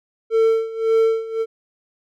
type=tone with tremolo; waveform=triangle; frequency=448.9 Hz; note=A4; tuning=35 cents sharp; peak=-10 dBFS; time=0.3-1.46 s; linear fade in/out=50 ms; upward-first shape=sine; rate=1.8 Hz; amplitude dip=85%; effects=none